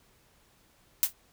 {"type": "noise with exponential decay", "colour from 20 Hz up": "blue", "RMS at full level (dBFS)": -19, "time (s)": [1.03, 1.13], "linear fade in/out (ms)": 0, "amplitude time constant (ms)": 20, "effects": ["pink hiss -64 dBFS RMS until 1.32 s"]}